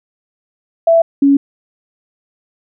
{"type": "tone pair in turn", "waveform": "sine", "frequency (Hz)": [664, 279.2], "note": ["E5", "C#4"], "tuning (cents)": [12, 13], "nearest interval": "octave + minor third", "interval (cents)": 1499, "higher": "first", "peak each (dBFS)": -6, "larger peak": "neither", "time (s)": [[0.87, 1.02], [1.22, 1.37]], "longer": "neither", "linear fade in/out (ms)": 5, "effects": []}